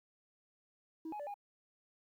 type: tone with pitch steps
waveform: sine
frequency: 321 / 839 / 583 / 815 Hz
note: E4 / G#5 / D5 / G#5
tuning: -46 / +17 / -13 / -33 cents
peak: -38 dBFS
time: 1.05-1.342 s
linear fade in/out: 5 ms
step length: 73 ms
effects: tanh soft clip ceiling -39 dBFS + 12-bit